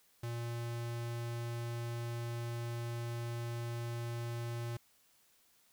square tone, 117.9 Hz, A#2, 20 cents sharp, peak -38 dBFS, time 0.23-4.77 s, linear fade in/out 5 ms, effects white hiss -69 dBFS RMS until 5.72 s

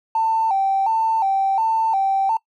triangle tone with vibrato, 834 Hz, G#5, 7 cents sharp, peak -12 dBFS, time 0.15-2.37 s, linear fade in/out 5 ms, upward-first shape square, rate 1.4 Hz, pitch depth 120 cents each way, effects noise-tail reverb RT60 0.1 s tail -25 dB re dry + tanh soft clip ceiling -14 dBFS

